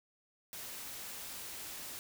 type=noise; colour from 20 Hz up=white; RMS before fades=-45 dBFS; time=0.53-1.99 s; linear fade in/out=0 ms; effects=none